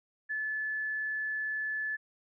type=tone; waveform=sine; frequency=1731 Hz; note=A6; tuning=29 cents flat; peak=-31 dBFS; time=0.29-1.97 s; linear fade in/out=20 ms; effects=none